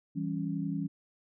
sine chord, C# diminished, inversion first, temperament equal, 164.81 / 196 / 277.2 Hz, E3 / G3 / C#4, 0 / 0 / 0 cents, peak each -34 / -36 / -35 dBFS, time 0.15-0.88 s, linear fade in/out 20 ms, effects none

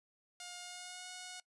5% pulse tone with pitch glide, 713 to 729.2 Hz, F5 to F#5, +36 to -25 cents, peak -34 dBFS, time 0.4-1.4 s, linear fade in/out 2 ms, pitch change +39 cents, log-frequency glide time 0.61-1.09 s, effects noise-tail reverb RT60 0.1 s tail -20 dB re dry + resampled to 24000 Hz

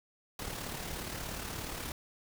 pink noise with amplitude modulation, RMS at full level -38 dBFS, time 0.39-1.92 s, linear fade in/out 2 ms, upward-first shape sine, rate 36.9 Hz, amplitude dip 45%, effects none

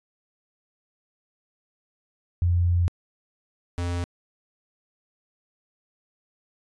sine / square tone pair in turn, 87.31 / 87.31 Hz, F2 / F2, 0 / 0 cents, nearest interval unison, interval 0 cents, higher neither, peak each -18 / -26 dBFS, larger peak first, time 2.42-2.88 / 3.78-4.04 s, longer first, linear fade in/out 0 ms, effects resampled to 22050 Hz

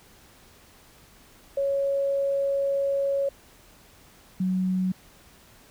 sine tone pair in turn, 554.4 / 185.65 Hz, C#5 / F#3, 0 / +6 cents, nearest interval octave + perfect fifth, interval 1894 cents, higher first, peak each -22 dBFS, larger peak neither, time 1.57-3.29 / 4.4-4.92 s, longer first, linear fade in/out 5 ms, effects pink hiss -54 dBFS RMS until 5.7 s

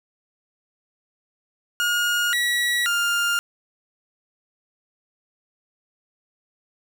30% pulse tone with pitch steps, 1430 / 1931 / 1404 Hz, F6 / B6 / F6, +41 / -39 / +9 cents, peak -17 dBFS, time 1.8-3.39 s, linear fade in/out 0 ms, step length 530 ms, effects none

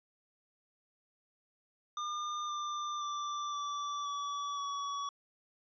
square tone with pitch steps, 1206 / 1190.8 / 1175.7 / 1160.9 / 1146.2 / 1131.8 Hz, D6 / D6 / D6 / D6 / D6 / C#6, +46 / +24 / +2 / -20 / -42 / +36 cents, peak -36 dBFS, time 1.97-5.09 s, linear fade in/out 2 ms, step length 520 ms, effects resampled to 16000 Hz

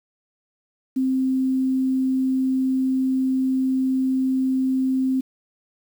sine tone with quantisation, 261.6 Hz, C4, in tune, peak -18 dBFS, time 0.96-5.21 s, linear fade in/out 10 ms, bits 8, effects none

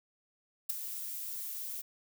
violet noise with ADSR envelope, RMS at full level -28 dBFS, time 0.69-1.82 s, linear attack 11 ms, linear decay 8 ms, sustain -12 dB, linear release 14 ms, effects none

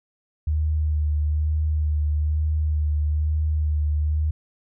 sine tone with vibrato, 76.1 Hz, D#2, 38 cents flat, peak -19 dBFS, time 0.47-4.31 s, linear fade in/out 5 ms, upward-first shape sine, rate 1.1 Hz, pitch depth 24 cents each way, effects none

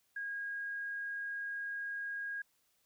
sine tone, 1634 Hz, G#6, 29 cents flat, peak -37 dBFS, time 0.16-2.42 s, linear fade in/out 5 ms, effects white hiss -75 dBFS RMS until 2.85 s

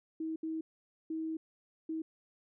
sine tone bursts at uneven times, 320 Hz, D#4, 49 cents sharp, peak -34 dBFS, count 4, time 0.2-0.36 / 0.43-0.61 / 1.1-1.37 / 1.89-2.02 s, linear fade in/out 5 ms, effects none

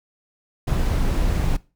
brown noise, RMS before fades -20 dBFS, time 0.67-1.57 s, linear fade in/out 10 ms, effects noise-tail reverb RT60 0.3 s tail -20 dB re dry

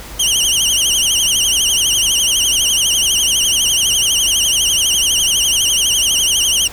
20% pulse tone with vibrato, 3012 Hz, F#7, 30 cents sharp, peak -6 dBFS, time 0.19-6.68 s, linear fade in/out 10 ms, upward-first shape triangle, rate 12 Hz, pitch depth 160 cents each way, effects added 50 Hz sine -34 dBFS peak until 6.72 s + pink hiss -33 dBFS RMS until 6.72 s

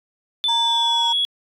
sine tone with pitch glide, 3511 to 3354 Hz, A7 to G#7, -4 to +16 cents, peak -16 dBFS, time 0.44-1.25 s, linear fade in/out 0 ms, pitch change -80 cents, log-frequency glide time 0.57-1.11 s
sine tone, 932.3 Hz, A#5, in tune, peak -18 dBFS, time 0.48-1.13 s, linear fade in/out 10 ms
effects tanh soft clip ceiling -13 dBFS

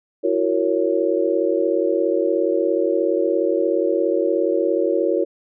sine chord, F# dominant seventh, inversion third, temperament just, 333 / 370 / 462.5 / 555 Hz, E4 / F#4 / A#4 / C#5, +18 / 0 / -14 / +2 cents, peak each -22 dBFS, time 0.23-5.25 s, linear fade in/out 20 ms, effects none

